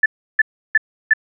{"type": "tone bursts", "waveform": "sine", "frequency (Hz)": 1749, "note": "A6", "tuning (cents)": -11, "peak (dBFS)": -8, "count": 4, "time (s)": [0.03, 1.136], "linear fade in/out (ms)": 5, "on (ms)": 29, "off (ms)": 330, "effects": []}